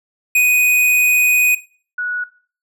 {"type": "tone pair in turn", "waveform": ["square", "sine"], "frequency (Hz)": [2489, 1466], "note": ["D#7", "F#6"], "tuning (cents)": [0, -16], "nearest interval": "major sixth", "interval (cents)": 916, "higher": "first", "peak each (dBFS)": [-11, -19], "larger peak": "first", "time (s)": [[0.35, 1.55], [1.98, 2.24]], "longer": "first", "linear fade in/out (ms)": 5, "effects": ["noise-tail reverb RT60 0.4 s tail -17 dB re dry"]}